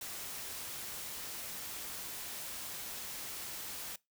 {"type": "noise", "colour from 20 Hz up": "white", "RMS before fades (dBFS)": -43, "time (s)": [0.01, 3.96], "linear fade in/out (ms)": 5, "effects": ["noise-tail reverb RT60 0.2 s tail -22 dB re dry"]}